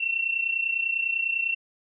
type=tone pair together; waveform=sine; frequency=2703 / 2733 Hz; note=E7 / F7; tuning=+43 / -38 cents; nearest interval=unison; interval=19 cents; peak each=-25 / -29 dBFS; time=0-1.55 s; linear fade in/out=10 ms; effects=none